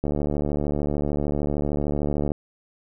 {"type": "click train", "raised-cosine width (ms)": 2, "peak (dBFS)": -12, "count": 168, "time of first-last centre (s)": [0.04, 2.318], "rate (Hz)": 73.3, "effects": []}